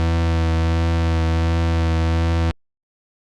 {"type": "tone with vibrato", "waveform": "40% pulse", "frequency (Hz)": 82.41, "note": "E2", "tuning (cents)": 0, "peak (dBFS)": -15, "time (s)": [0, 2.51], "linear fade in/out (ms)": 0, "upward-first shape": "triangle", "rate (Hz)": 1.4, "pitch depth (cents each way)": 19, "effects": ["low-pass 5000 Hz 12 dB/octave", "Opus 48 kbps"]}